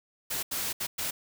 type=noise bursts at uneven times; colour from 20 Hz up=white; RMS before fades=-32 dBFS; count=4; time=0.3-0.43 / 0.51-0.73 / 0.8-0.87 / 0.98-1.11 s; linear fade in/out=10 ms; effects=none